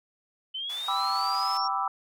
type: linear sweep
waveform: sine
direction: up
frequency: 3023 to 5560 Hz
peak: -31 dBFS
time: 0.54-1.68 s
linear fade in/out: 10 ms
type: band-pass noise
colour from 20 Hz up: pink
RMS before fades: -45 dBFS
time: 0.69-1.58 s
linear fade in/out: 10 ms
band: 700 to 14000 Hz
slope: 24 dB/octave
type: chord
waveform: sine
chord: E minor seventh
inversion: first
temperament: equal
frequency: 784 / 987.8 / 1174.7 / 1318.5 Hz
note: G5 / B5 / D6 / E6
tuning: 0 / 0 / 0 / 0 cents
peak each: -31 dBFS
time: 0.88-1.88 s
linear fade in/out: 2 ms
effects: none